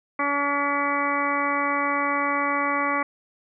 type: harmonic tone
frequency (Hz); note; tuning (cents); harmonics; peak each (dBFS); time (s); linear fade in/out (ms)
284.6; C#4; +46; 1 / 2 / 3 / 4 / 5 / 6 / 7 / 8; -30 / -31 / -31 / -25 / -33 / -38 / -28 / -32; 0.19-3.03; 5
effects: none